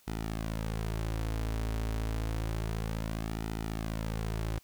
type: tone with flanger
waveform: sawtooth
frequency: 54.7 Hz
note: A1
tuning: 9 cents flat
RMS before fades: -34 dBFS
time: 0.07-4.59 s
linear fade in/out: 10 ms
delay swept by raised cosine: 1.8 to 5.9 ms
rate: 0.29 Hz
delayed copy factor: -0.6
effects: white hiss -63 dBFS RMS until 4.63 s